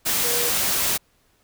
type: tone in noise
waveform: sine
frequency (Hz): 478.7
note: A#4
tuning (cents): +46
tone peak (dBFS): -28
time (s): 0.23-0.51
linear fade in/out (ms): 20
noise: white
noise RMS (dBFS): -22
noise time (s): 0.05-0.98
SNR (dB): -9
effects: pink hiss -63 dBFS RMS until 1.43 s